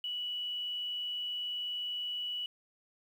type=tone with quantisation; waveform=sine; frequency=2947 Hz; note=F#7; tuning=8 cents flat; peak=-34 dBFS; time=0.04-2.46 s; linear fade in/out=2 ms; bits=10; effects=none